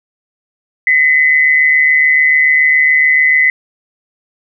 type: tone with amplitude modulation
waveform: sine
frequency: 2018 Hz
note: B6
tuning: 37 cents sharp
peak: -4 dBFS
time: 0.87-3.5 s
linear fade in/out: 2 ms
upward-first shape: sine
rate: 147 Hz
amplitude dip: 60%
effects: none